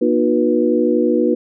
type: tone cluster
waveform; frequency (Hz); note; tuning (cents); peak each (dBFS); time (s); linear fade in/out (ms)
sine; 240.6 / 309.5 / 361.7 / 488; B3 / D#4 / F#4 / B4; -45 / -9 / -39 / -21; -18; 0.01-1.35; 10
effects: none